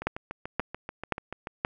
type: two click trains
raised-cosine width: 0.5 ms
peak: -20 / -10 dBFS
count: 11 / 4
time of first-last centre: 0.02-1.471 / 0.07-1.649 s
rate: 6.89 / 1.9 Hz
effects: none